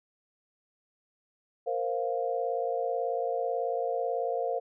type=chord; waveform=sine; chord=Bb suspended second; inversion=none; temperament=just; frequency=466.2 / 524.4 / 699.2 Hz; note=Bb4 / C5 / F5; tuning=0 / +4 / +2 cents; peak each=-32 dBFS; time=1.66-4.6 s; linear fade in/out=20 ms; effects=none